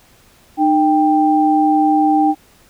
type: tone pair together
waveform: sine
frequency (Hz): 305.2 / 787.9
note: D#4 / G5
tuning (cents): -33 / +9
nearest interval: octave + major third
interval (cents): 1642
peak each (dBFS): -13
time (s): 0.57-2.35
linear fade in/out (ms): 50
effects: pink hiss -50 dBFS RMS until 2.69 s